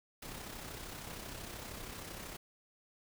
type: noise with amplitude modulation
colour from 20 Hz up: pink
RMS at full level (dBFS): -44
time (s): 0.22-2.37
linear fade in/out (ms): 5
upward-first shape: sine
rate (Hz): 32.9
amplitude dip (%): 45
effects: none